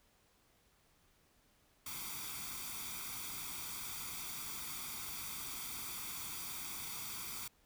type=noise with comb filter; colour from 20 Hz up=white; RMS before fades=-44 dBFS; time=1.86-7.48 s; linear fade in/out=5 ms; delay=0.86 ms; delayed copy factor=+0.7; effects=pink hiss -71 dBFS RMS until 7.65 s